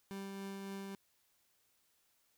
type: tone with tremolo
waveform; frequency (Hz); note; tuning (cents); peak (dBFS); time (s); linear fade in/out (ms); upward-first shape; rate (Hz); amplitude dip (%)
30% pulse; 196; G3; 0; -39; 0.11-0.95; 0; triangle; 3.6; 25
effects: white hiss -75 dBFS RMS until 2.37 s